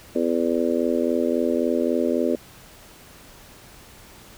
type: harmonic tone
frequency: 83.7 Hz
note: E2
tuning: 27 cents sharp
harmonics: 3 / 4 / 5 / 6 / 7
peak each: -24 / -25 / -26 / -27 / -27 dBFS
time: 0.15-2.36 s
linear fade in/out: 10 ms
effects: pink hiss -47 dBFS RMS until 4.37 s